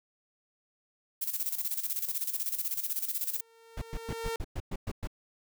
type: noise with tremolo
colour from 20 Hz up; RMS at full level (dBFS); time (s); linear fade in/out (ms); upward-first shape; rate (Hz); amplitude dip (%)
violet; -31; 1.21-3.41; 10; square; 16; 70
type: tone with exponential growth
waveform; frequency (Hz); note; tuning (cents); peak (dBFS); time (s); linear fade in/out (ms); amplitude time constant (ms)
sawtooth; 456.3; A#4; -37; -27; 3.16-4.36; 2; 260
type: noise bursts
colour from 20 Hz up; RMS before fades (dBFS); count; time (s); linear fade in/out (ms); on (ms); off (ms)
brown; -34; 9; 3.77-5.073; 5; 47; 110
effects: none